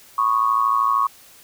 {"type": "tone with amplitude modulation", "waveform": "sine", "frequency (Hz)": 1108.7, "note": "C#6", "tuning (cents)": 0, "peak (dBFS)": -12, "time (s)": [0.18, 1.07], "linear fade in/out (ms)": 5, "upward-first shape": "sine", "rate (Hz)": 113, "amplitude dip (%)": 80, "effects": ["white hiss -48 dBFS RMS until 1.43 s"]}